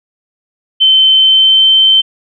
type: tone with pitch glide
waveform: sine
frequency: 3081 to 3099 Hz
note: G7 to G7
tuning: -31 to -21 cents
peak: -4 dBFS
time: 0.8-2.02 s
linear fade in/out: 20 ms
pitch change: +10 cents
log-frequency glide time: 1.16-1.69 s
effects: none